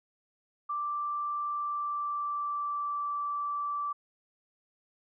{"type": "tone with pitch glide", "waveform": "sine", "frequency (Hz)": [1174.7, 1163.2], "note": ["D6", "D6"], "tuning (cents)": [0, -17], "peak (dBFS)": -30, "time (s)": [0.69, 3.93], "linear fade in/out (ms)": 10, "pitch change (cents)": -17, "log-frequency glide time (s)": [1.48, 3.15], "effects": []}